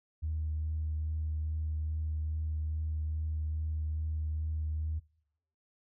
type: tone with vibrato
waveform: sine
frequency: 77.78 Hz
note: D#2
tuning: in tune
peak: -30 dBFS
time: 0.22-5 s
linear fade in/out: 20 ms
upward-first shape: triangle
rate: 2.4 Hz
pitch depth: 15 cents each way
effects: noise-tail reverb RT60 0.8 s tail -25 dB re dry + tanh soft clip ceiling -26 dBFS